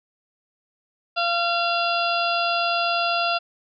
harmonic tone, 687 Hz, F5, 29 cents flat, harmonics 1 / 2 / 4 / 5 / 6 / 7, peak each -24 / -25 / -26 / -32 / -34 / -31 dBFS, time 1.16-3.39 s, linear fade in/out 20 ms, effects none

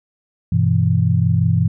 sine chord, E minor, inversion first, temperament equal, 98 / 123.47 / 164.81 Hz, G2 / B2 / E3, 0 / 0 / 0 cents, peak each -17 dBFS, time 0.52-1.68 s, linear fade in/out 5 ms, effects none

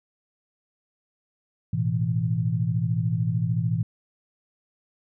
sine chord, A suspended second, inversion none, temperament equal, 110 / 123.47 / 164.81 Hz, A2 / B2 / E3, 0 / 0 / 0 cents, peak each -26 dBFS, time 1.73-3.83 s, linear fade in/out 5 ms, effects none

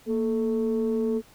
sine tone pair together, 232 / 438 Hz, A#3 / A4, -8 / -8 cents, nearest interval major seventh, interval 1100 cents, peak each -24 dBFS, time 0.06-1.22 s, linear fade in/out 50 ms, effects tanh soft clip ceiling -18 dBFS + pink hiss -55 dBFS RMS until 1.34 s

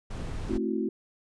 brown noise, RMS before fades -34 dBFS, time 0.1-0.58 s, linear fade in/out 10 ms
sine chord, F# half-diminished seventh, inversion first, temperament equal with one note detuned, 220 / 264.5 / 329.6 / 370 Hz, A3 / C4 / E4 / F#4, 0 / +19 / 0 / 0 cents, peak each -31 / -33 / -32 / -32 dBFS, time 0.49-0.89 s, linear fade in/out 5 ms
effects resampled to 22050 Hz

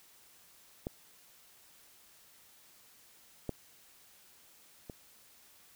clicks, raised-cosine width 2 ms, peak -22 / -21 / -29 dBFS, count 3, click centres 0.869 / 3.493 / 4.898 s, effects white hiss -61 dBFS RMS until 5.75 s

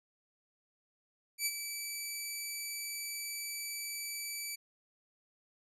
10% pulse tone with ADSR envelope, 2309 Hz, D7, 30 cents flat, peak -20 dBFS, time 1.38-4.56 s, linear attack 80 ms, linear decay 42 ms, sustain -9 dB, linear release 14 ms, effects resampled to 32000 Hz

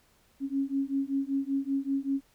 sine beating tone pair, 271.7 / 276.9 Hz, C#4 / C#4, -35 / -2 cents, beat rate 5.2 Hz, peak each -30 dBFS, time 0.4-2.21 s, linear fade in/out 50 ms, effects pink hiss -65 dBFS RMS until 2.34 s

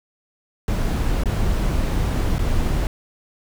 brown noise with dropouts, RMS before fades -20 dBFS, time 0.68-2.87 s, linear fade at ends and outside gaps 1 ms, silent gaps 1.236-1.257 / 2.384-2.391 s, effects none

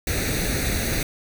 pink noise with comb filter, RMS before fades -24 dBFS, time 0.07-1.03 s, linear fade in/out 2 ms, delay 0.48 ms, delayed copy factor +0.75, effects none

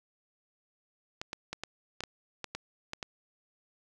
clicks, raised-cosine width 0.2 ms, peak -19 dBFS, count 10, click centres 1.215 / 1.331 / 1.53 / 1.636 / 2.006 / 2.037 / 2.443 / 2.55 / 2.934 / 3.028 s, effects none

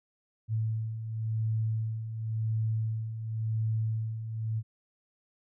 sine beating tone pair, 110 / 110.93 Hz, A2 / A2, 0 / +15 cents, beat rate 0.93 Hz, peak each -36 / -29 dBFS, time 0.48-4.63 s, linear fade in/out 50 ms, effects none

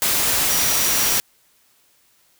sine tone in noise, 5780 Hz, F#8, 41 cents flat, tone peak -25 dBFS, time 0.5-1.18 s, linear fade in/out 0 ms, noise white, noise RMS -19 dBFS, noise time 0.02-1.2 s, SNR -9 dB, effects white hiss -59 dBFS RMS until 2.39 s

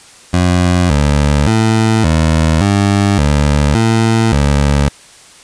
20% pulse tone with pitch steps, 89.4 / 72.7 / 111.2 / 79.7 / 100.1 / 73 / 112.9 / 71.3 Hz, F2 / D2 / A2 / D#2 / G2 / D2 / A2 / C#2, +41 / -17 / +19 / +42 / +37 / -10 / +45 / +49 cents, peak -4 dBFS, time 0.33-4.89 s, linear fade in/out 10 ms, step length 570 ms, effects white hiss -40 dBFS RMS until 5.43 s + resampled to 22050 Hz

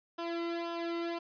sawtooth tone with flanger, 338.6 Hz, E4, 46 cents sharp, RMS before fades -36 dBFS, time 0.18-1.19 s, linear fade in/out 10 ms, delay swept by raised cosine 0.46 to 1.22 ms, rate 1.9 Hz, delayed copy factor -0.8, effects resampled to 11025 Hz

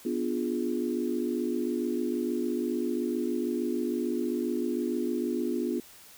sine chord, B diminished seventh, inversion none, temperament equal, 246.9 / 293.7 / 349.2 / 415.3 Hz, B3 / D4 / F4 / Ab4, 0 / 0 / 0 / 0 cents, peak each -31 / -34 / -31 / -36 dBFS, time 0.05-5.8 s, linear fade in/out 5 ms, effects white hiss -52 dBFS RMS until 6.17 s

